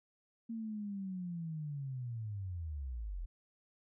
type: linear sweep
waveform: sine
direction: down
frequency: 230.6 to 38.89 Hz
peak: -38 dBFS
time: 0.49-3.26 s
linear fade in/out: 10 ms
effects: none